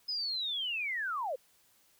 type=linear sweep; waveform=sine; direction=down; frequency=5100 to 474.5 Hz; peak=-32 dBFS; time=0.08-1.36 s; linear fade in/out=10 ms; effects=white hiss -67 dBFS RMS until 1.99 s